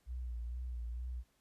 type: tone with vibrato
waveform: sine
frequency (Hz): 60.2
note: B1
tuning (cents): -44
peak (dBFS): -38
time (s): 0.06-1.24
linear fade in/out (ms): 50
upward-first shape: sine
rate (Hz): 2.2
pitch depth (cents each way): 60
effects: pink hiss -75 dBFS RMS until 1.4 s + resampled to 32000 Hz